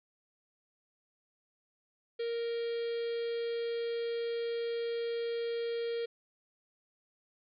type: harmonic tone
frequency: 466.2 Hz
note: A#4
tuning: in tune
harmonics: 1 / 3 / 4 / 5 / 6 / 7 / 8 / 9 / 10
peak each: -32 / -53 / -52 / -52 / -59 / -50 / -60 / -54 / -59 dBFS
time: 2.19-6.06 s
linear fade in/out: 10 ms
effects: none